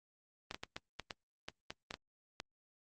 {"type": "clicks", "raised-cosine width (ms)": 0.2, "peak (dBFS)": -23, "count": 11, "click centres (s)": [0.511, 0.545, 0.635, 0.765, 0.997, 1.108, 1.485, 1.705, 1.909, 1.941, 2.401], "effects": ["Opus 32 kbps"]}